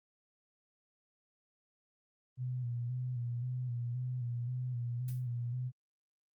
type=tone with vibrato; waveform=sine; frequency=122.9 Hz; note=B2; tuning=8 cents flat; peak=-34 dBFS; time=2.37-5.72 s; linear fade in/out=50 ms; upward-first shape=square; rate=1.9 Hz; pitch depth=43 cents each way
type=noise with exponential decay; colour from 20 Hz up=blue; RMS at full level=-47 dBFS; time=5.08-5.28 s; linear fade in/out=5 ms; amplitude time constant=43 ms
effects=Opus 32 kbps